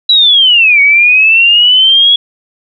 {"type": "linear two-way sweep", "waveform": "sine", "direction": "down then up", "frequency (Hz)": [3951, 2227, 3362], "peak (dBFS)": -3, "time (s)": [0.09, 2.16], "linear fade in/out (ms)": 5, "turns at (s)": 0.81, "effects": []}